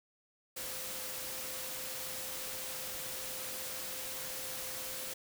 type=tone in noise; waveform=sine; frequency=519 Hz; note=C5; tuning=14 cents flat; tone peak=-51 dBFS; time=0.56-5.14 s; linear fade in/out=10 ms; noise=white; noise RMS=-41 dBFS; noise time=0.56-5.14 s; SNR=-13 dB; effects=none